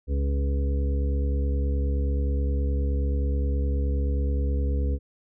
harmonic tone with a mistuned harmonic, 69.5 Hz, C#2, 5 cents sharp, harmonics 1 / 2 / 3 / 4 / 6 / 7, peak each -22 / -37 / -39 / -36 / -39 / -38 dBFS, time 0.07-4.99 s, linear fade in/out 50 ms, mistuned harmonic 7, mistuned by +15 cents, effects none

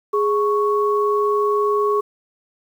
sine tone pair together, 415.3 / 1108.7 Hz, G#4 / C#6, 0 / 0 cents, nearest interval octave + perfect fourth, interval 1700 cents, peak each -17 / -20 dBFS, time 0.13-2.01 s, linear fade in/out 10 ms, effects 8-bit

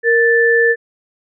sine tone pair together, 466.2 / 1760 Hz, A#4 / A6, 0 / 0 cents, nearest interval octave + major seventh, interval 2300 cents, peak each -12 dBFS, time 0.03-0.76 s, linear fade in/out 50 ms, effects none

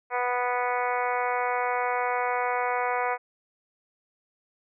harmonic tone, 246.5 Hz, B3, 3 cents flat, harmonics 2 / 3 / 4 / 5 / 6 / 7 / 8 / 9 / 10, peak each -31 / -29 / -30 / -34 / -35 / -40 / -37 / -36 / -45 dBFS, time 0.1-3.18 s, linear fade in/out 50 ms, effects none

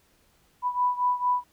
sine beating tone pair, 987.8 / 992.2 Hz, B5 / B5, 0 / +8 cents, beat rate 4.4 Hz, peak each -24 / -27 dBFS, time 0.62-1.44 s, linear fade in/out 50 ms, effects pink hiss -64 dBFS RMS until 1.52 s

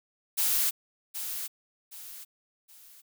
blue noise with echo, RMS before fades -26 dBFS, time 0.37-0.71 s, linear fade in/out 20 ms, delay 770 ms, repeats 3, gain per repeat -9 dB, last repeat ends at 3.02 s, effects none

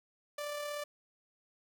sawtooth tone with amplitude modulation, 587.3 Hz, D5, in tune, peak -32 dBFS, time 0.38-0.84 s, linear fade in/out 5 ms, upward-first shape sine, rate 36.6 Hz, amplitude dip 30%, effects none

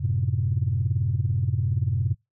sine chord, F# diminished, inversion none, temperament equal, 92.5 / 110 / 130.81 Hz, F#2 / A2 / C3, 0 / 0 / 0 cents, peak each -25 dBFS, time 0-2.15 s, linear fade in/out 20 ms, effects noise-tail reverb RT60 0.2 s tail -26 dB re dry + tanh soft clip ceiling -13 dBFS

